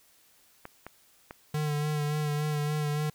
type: clicks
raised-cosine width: 0.5 ms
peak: -25 dBFS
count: 3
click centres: 0.654 / 0.866 / 1.309 s
type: tone with vibrato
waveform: square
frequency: 149.6 Hz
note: D3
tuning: 32 cents sharp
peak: -28 dBFS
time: 1.54-3.1 s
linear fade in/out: 5 ms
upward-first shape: sine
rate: 3.5 Hz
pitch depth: 29 cents each way
effects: white hiss -62 dBFS RMS until 3.14 s